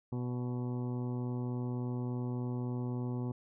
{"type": "harmonic tone with a mistuned harmonic", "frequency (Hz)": 123.47, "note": "B2", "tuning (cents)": 0, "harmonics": [1, 2, 3, 4, 5, 6, 7, 8, 9], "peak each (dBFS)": [-35, -38, -44, -50, -57, -56, -53, -57, -59], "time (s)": [0.12, 3.32], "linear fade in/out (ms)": 5, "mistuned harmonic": 5, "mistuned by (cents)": -32, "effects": []}